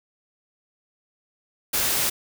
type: noise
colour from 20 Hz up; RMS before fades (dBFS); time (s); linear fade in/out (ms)
white; -23; 1.73-2.1; 10
effects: none